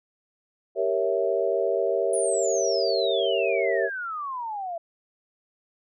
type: chord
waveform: sine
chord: G diminished seventh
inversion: none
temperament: equal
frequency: 392 / 466.2 / 554.4 / 659.3 Hz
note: G4 / Bb4 / Db5 / Fb5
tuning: 0 / 0 / 0 / 0 cents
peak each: -27 dBFS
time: 0.75-3.9 s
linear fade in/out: 50 ms
type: exponential sweep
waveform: sine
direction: down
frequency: 9970 to 659.3 Hz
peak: -29 dBFS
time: 2.13-4.78 s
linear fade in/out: 5 ms
effects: none